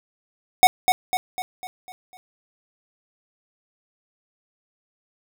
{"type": "tone with echo", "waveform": "square", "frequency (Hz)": 739, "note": "F#5", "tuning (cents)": -2, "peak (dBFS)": -8, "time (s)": [0.63, 0.67], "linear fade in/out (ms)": 0, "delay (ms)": 250, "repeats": 6, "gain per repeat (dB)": -6, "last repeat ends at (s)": 2.17, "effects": []}